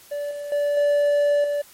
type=tone with level steps; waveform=triangle; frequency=580 Hz; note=D5; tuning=22 cents flat; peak=-23 / -27 / -17 / -14 / -19 dBFS; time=0.11-1.62 s; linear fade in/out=10 ms; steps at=0.31 / 0.52 / 0.77 / 1.44 s; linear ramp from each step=2 ms; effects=white hiss -49 dBFS RMS until 1.73 s + MP3 64 kbps